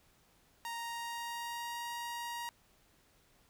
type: tone with pitch glide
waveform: sawtooth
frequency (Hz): 932.3 to 945.3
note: A#5 to A#5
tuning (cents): 0 to +24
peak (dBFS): -35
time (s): 0.65-2.49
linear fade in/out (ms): 0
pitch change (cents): +24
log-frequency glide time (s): 0.76-1.85
effects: pink hiss -68 dBFS RMS until 3.49 s